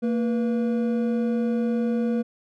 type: tone pair together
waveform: triangle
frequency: 229.4 / 486.1 Hz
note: A#3 / B4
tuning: -28 / -28 cents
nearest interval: octave + minor second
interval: 1300 cents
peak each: -20 / -26 dBFS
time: 0.02-2.23 s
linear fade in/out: 20 ms
effects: none